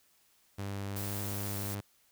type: tone with pitch glide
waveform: sawtooth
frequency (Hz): 99.5 to 100.89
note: G2 to G#2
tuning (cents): +26 to -50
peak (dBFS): -32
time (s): 0.58-1.81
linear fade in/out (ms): 10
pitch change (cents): +24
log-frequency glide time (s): 1-1.16
type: noise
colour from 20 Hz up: blue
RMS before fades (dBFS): -41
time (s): 0.96-1.75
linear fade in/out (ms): 5
effects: white hiss -68 dBFS RMS until 2.11 s